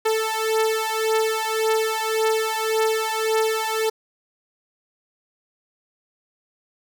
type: beating tone pair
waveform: sawtooth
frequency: 440 / 441.8 Hz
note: A4 / A4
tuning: 0 / +7 cents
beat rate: 1.8 Hz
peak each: -19 dBFS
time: 0.05-3.9 s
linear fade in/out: 10 ms
effects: none